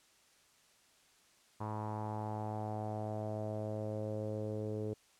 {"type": "tone with low-pass filter sweep", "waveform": "sawtooth", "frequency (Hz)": 107.1, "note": "A2", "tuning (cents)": -46, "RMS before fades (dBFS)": -39, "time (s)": [1.6, 4.94], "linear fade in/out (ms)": 10, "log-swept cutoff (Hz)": [990, 450], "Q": 4.8, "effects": ["white hiss -67 dBFS RMS until 5.19 s", "low-pass 9000 Hz 12 dB/octave"]}